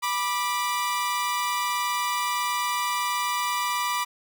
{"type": "tone pair together", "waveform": "sawtooth", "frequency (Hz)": [981, 1181.5], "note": ["B5", "D6"], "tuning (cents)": [-12, 10], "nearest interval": "minor third", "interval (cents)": 322, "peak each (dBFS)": [-23, -24], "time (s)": [0.02, 4.05], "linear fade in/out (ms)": 20, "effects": []}